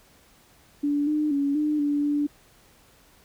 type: tone with pitch steps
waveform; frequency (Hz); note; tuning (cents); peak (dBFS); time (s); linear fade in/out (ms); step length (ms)
sine; 289.4 / 302.5 / 281.8 / 301.2 / 289.9 / 291.7; D4 / D#4 / C#4 / D4 / D4 / D4; -25 / -49 / +29 / +44 / -22 / -12; -21; 0.83-2.27; 10; 240
effects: pink hiss -57 dBFS RMS until 3.24 s